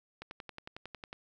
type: click train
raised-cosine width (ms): 0.3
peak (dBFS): -27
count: 11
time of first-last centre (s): 0.22-1.129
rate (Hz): 11
effects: 11-bit